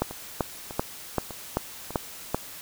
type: two click trains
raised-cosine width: 1 ms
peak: -22 / -9 dBFS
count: 4 / 7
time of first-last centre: 0.11-1.906 / 0.02-2.346 s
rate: 1.67 / 2.58 Hz
effects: white hiss -42 dBFS RMS until 2.61 s